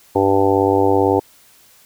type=harmonic tone; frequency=98 Hz; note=G2; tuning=in tune; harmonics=1 / 3 / 4 / 5 / 6 / 7 / 8 / 9; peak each=-24 / -19 / -17 / -18 / -28 / -25 / -22 / -21 dBFS; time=0.15-1.2 s; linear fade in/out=10 ms; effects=white hiss -50 dBFS RMS until 1.85 s